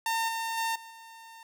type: tone with level steps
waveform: sawtooth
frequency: 908 Hz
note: A#5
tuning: 46 cents flat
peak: -23 / -27 / -24 / -41 / -43 dBFS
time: 0.06-1.43 s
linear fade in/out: 2 ms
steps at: 0.28 / 0.57 / 0.75 / 0.9 s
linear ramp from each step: 10 ms
effects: none